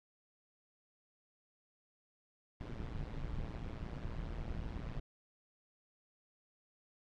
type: noise with amplitude modulation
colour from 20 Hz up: brown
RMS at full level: -38 dBFS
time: 2.6-5 s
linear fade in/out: 10 ms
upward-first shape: sine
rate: 115 Hz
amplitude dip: 85%
effects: low-pass 4000 Hz 12 dB/octave